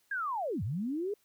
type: linear two-way sweep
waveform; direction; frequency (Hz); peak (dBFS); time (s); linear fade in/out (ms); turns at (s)
sine; down then up; 1657 to 86.6 to 427.2; -31; 0.11-1.14; 5; 0.63
effects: white hiss -71 dBFS RMS until 1.24 s